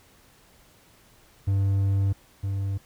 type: tone pair in turn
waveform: triangle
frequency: 98.1 / 98.1 Hz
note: G2 / G2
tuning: +2 / +2 cents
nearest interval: unison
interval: 0 cents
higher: neither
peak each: -18 / -23 dBFS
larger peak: first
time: 1.47-2.13 / 2.43-2.78 s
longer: first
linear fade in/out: 10 ms
effects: pink hiss -57 dBFS RMS until 2.85 s